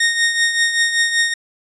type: tone with tremolo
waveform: sawtooth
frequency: 1853 Hz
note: A#6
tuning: 11 cents flat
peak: -8 dBFS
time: 0-1.34 s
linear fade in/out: 5 ms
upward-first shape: triangle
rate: 5.2 Hz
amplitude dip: 65%
effects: resampled to 22050 Hz